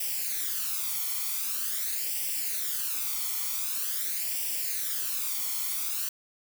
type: noise with flanger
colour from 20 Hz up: blue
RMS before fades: -31 dBFS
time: 0-6.09 s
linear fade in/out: 5 ms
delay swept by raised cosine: 0.37 to 0.92 ms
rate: 0.45 Hz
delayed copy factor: +0.65
effects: none